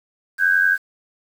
sine tone pair together, 1527.2 / 1618 Hz, G6 / G#6, -46 / -46 cents, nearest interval minor second, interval 100 cents, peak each -17 / -16 dBFS, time 0.38-0.78 s, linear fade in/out 50 ms, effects 7-bit

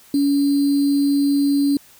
sine tone with sample-and-hold, 282.5 Hz, C#4, 33 cents sharp, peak -14 dBFS, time 0.14-1.77 s, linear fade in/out 2 ms, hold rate 4410 Hz, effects white hiss -49 dBFS RMS until 1.99 s

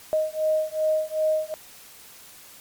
sine beating tone pair, 622.3 / 624.9 Hz, D#5 / D#5, 0 / +7 cents, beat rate 2.6 Hz, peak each -24 / -24 dBFS, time 0.13-1.54 s, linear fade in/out 0 ms, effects white hiss -47 dBFS RMS until 2.6 s + MP3 96 kbps

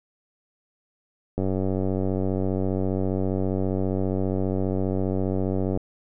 click train, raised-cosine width 2 ms, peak -13 dBFS, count 418, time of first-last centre 1.38-5.774 s, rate 94.9 Hz, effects none

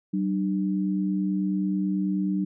sine tone pair together, 190.86 / 300.1 Hz, G3 / D4, -46 / +38 cents, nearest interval minor sixth, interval 784 cents, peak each -24 / -28 dBFS, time 0.13-2.45 s, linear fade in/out 10 ms, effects none

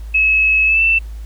sine tone with pitch glide, 2581 to 2667 Hz, E7 to E7, -37 to +20 cents, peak -10 dBFS, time 0.14-0.99 s, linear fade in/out 10 ms, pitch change +57 cents, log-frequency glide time 0.66-0.82 s, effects added 54 Hz sine -26 dBFS peak until 1.25 s + pink hiss -49 dBFS RMS until 1.25 s

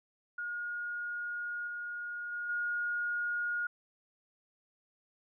sine tone with level steps, 1433 Hz, F6, 44 cents sharp, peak -35 / -37 / -35 / -31 dBFS, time 0.38-3.67 s, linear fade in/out 5 ms, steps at 1.67 / 2.32 / 2.49 s, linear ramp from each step 5 ms, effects none

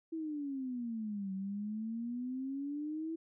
sine exponential two-way sweep, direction down then up, 329.6 to 189.6 to 329.6 Hz, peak -36 dBFS, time 0.12-3.16 s, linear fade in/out 10 ms, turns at 1.33 s, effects none

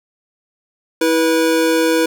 square tone pair together, 325.1 / 487.1 Hz, E4 / B4, -24 / -24 cents, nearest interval perfect fifth, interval 700 cents, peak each -16 dBFS, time 1.01-2.06 s, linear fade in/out 5 ms, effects none

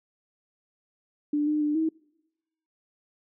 sine tone with pitch steps, 295 / 302.1 / 297.7 / 319.5 Hz, D4 / D4 / D4 / D#4, +8 / +49 / +24 / +46 cents, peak -22 dBFS, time 1.33-1.89 s, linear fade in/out 5 ms, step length 140 ms, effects noise-tail reverb RT60 0.9 s tail -25 dB re dry

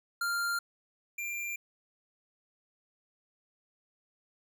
square tone pair in turn, 1394 / 2378 Hz, F6 / D7, -4 / +21 cents, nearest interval major sixth, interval 925 cents, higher second, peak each -30 / -35 dBFS, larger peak first, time 0.21-0.59 / 1.18-1.56 s, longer neither, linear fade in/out 5 ms, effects none

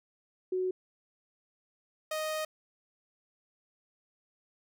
sine / sawtooth tone pair in turn, 370 / 622.3 Hz, F#4 / D#5, 0 / 0 cents, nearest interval major sixth, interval 900 cents, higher second, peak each -28 dBFS, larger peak neither, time 0.52-0.71 / 2.11-2.45 s, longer second, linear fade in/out 5 ms, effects none

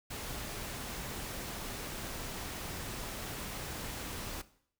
pink noise, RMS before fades -41 dBFS, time 0.1-4.42 s, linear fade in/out 10 ms, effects noise-tail reverb RT60 0.6 s tail -17 dB re dry

